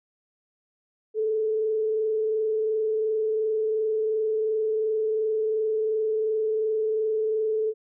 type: tone with frequency modulation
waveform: sine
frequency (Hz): 435.7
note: A4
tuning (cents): -17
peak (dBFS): -22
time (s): 1.14-7.74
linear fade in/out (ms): 50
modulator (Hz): 22.8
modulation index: 0.28
effects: none